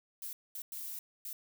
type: noise bursts at uneven times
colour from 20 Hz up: violet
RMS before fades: -42 dBFS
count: 4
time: 0.22-0.33 / 0.55-0.62 / 0.72-0.99 / 1.25-1.33 s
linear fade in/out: 2 ms
effects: none